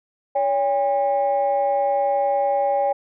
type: tone pair together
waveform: sine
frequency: 565 / 805.8 Hz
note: C#5 / G5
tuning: +33 / +48 cents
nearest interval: tritone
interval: 615 cents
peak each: -19 dBFS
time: 0.35-2.93 s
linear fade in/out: 10 ms
effects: tanh soft clip ceiling -12 dBFS